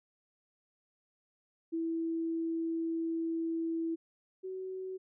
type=tone pair in turn; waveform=sine; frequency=328.8 / 375.5 Hz; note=E4 / F#4; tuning=-4 / +26 cents; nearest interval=major second; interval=230 cents; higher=second; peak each=-31 / -37 dBFS; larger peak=first; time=1.72-3.96 / 4.43-4.98 s; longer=first; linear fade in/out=20 ms; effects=none